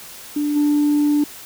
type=tone with level steps; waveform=sine; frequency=294.1 Hz; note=D4; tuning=3 cents sharp; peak=-17 / -12 dBFS; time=0.36-1.24 s; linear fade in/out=5 ms; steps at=0.55 s; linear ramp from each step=20 ms; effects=tanh soft clip ceiling -11 dBFS + white hiss -38 dBFS RMS until 1.45 s